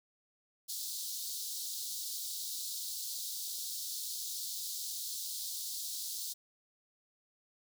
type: high-pass noise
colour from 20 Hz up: pink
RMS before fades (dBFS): -40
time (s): 0.68-6.34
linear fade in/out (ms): 20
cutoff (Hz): 3800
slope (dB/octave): 48
effects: none